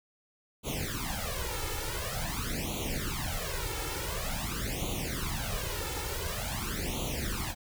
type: noise with flanger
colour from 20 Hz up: pink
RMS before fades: -34 dBFS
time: 0.63-7.55 s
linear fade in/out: 50 ms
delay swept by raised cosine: 0.29 to 2.29 ms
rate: 0.47 Hz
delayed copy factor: +1
effects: none